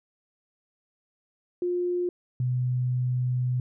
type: tone pair in turn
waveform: sine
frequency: 355 / 125.44 Hz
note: F4 / B2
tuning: +28 / +27 cents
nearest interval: octave + tritone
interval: 1801 cents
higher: first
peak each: -24 / -23 dBFS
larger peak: second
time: 1.62-2.09 / 2.4-3.6 s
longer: second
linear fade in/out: 2 ms
effects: none